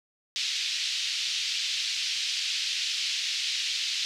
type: band-pass noise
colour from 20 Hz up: pink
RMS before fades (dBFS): -30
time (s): 0.36-4.05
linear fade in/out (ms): 0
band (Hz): 2800 to 5400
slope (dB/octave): 24
effects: none